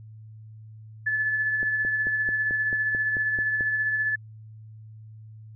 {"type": "tone with tremolo", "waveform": "sine", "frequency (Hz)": 1731, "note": "A6", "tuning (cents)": -29, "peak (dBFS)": -21, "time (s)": [1.06, 4.16], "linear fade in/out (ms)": 10, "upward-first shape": "sine", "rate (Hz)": 15, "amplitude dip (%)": 35}
{"type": "click train", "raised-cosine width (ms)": 2, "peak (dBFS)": -23, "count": 10, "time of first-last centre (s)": [1.63, 3.608], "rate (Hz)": 4.55}
{"effects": ["added 109 Hz sine -42 dBFS peak until 5.55 s"]}